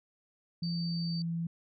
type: tone with pitch glide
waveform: sine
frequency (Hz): 170 to 167.37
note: F3 to E3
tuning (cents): -46 to +27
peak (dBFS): -31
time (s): 0.62-1.47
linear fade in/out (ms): 5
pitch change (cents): -27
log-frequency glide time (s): 0.72-1.2
type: tone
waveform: sine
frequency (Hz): 4603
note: D8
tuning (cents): -36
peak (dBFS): -39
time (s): 0.63-1.22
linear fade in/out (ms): 2
effects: none